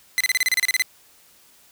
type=tone bursts; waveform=sawtooth; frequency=2034 Hz; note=C7; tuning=50 cents flat; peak=-13 dBFS; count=12; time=0.18-0.821 s; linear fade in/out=0 ms; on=25 ms; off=31 ms; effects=white hiss -54 dBFS RMS until 1.71 s